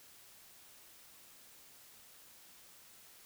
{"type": "silence", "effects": ["white hiss -59 dBFS RMS until 3.25 s"]}